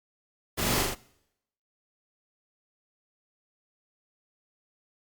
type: noise with echo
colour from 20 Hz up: pink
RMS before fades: -29 dBFS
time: 0.57-0.83 s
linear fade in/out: 20 ms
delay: 41 ms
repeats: 3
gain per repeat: -2 dB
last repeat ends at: 0.953 s
effects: noise-tail reverb RT60 0.8 s tail -22 dB re dry + Opus 48 kbps